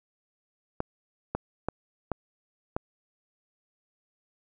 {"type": "clicks", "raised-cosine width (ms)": 1, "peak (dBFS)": -14, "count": 5, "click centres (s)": [0.804, 1.35, 1.686, 2.117, 2.765], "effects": []}